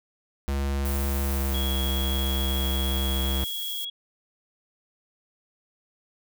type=tone with pitch glide; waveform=square; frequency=69.2 to 67.23 Hz; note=C#2 to C2; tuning=-2 to +48 cents; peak=-25 dBFS; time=0.48-3.44 s; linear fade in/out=0 ms; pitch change=-50 cents; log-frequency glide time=1.23-1.6 s
type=noise; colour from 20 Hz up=violet; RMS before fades=-35 dBFS; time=0.85-3.85 s; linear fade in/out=5 ms
type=tone; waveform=sine; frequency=3322 Hz; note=G#7; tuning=in tune; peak=-31 dBFS; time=1.54-3.9 s; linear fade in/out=5 ms
effects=none